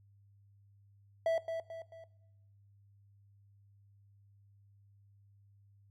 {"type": "tone with echo", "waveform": "triangle", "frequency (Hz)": 657, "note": "E5", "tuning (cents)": -6, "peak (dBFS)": -25, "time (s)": [1.26, 1.38], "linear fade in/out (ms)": 2, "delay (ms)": 220, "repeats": 3, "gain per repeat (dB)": -7, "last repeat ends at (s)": 2.04, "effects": ["noise-tail reverb RT60 0.9 s tail -19 dB re dry", "added 100 Hz sine -61 dBFS peak until 5.9 s"]}